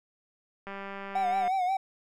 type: click train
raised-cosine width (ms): 0.5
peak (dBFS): -25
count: 160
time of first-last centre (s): 0.67-1.477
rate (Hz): 197
type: tone with vibrato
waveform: triangle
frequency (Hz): 746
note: F#5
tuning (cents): +14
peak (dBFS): -23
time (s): 1.15-1.77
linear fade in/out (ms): 5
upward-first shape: sine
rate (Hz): 5.6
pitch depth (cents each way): 72
effects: none